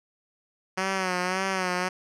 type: tone with vibrato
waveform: 5% pulse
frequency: 186 Hz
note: F#3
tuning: 9 cents sharp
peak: -14 dBFS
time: 0.77-1.89 s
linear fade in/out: 10 ms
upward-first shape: sine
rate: 1.8 Hz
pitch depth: 62 cents each way
effects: low-pass 7000 Hz 12 dB/octave